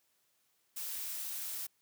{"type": "noise", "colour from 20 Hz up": "blue", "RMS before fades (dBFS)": -40, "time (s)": [0.76, 1.67], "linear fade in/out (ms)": 10, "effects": ["white hiss -75 dBFS RMS until 1.81 s", "high-pass 80 Hz 12 dB/octave"]}